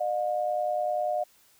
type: tone pair together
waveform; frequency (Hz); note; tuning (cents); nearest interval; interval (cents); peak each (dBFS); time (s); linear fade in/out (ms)
sine; 606.9 / 717; D#5 / F5; -43 / +45; minor third; 288; -28; 0-1.24; 10
effects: white hiss -61 dBFS RMS until 1.59 s